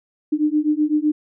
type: beating tone pair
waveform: sine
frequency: 298.4 / 306.3 Hz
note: D4 / D#4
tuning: +28 / -27 cents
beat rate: 7.9 Hz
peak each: -19 dBFS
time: 0.32-1.12 s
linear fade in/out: 10 ms
effects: none